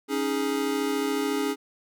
square chord, C# suspended second, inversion none, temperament equal, 277.2 / 311.1 / 415.3 Hz, C#4 / D#4 / G#4, 0 / 0 / 0 cents, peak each -29 / -32 / -29 dBFS, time 0.08-1.56 s, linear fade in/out 50 ms, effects none

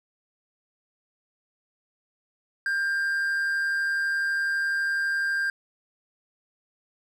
triangle tone with amplitude modulation, 1594 Hz, G6, 28 cents sharp, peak -20 dBFS, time 2.66-5.5 s, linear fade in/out 2 ms, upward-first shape sine, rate 152 Hz, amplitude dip 35%, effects none

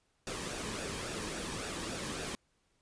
pink noise with flanger, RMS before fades -39 dBFS, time 0.27-2.35 s, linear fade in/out 0 ms, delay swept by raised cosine 0.95 to 1.47 ms, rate 3.6 Hz, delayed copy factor -0.5, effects pink hiss -75 dBFS RMS until 2.81 s + resampled to 22050 Hz

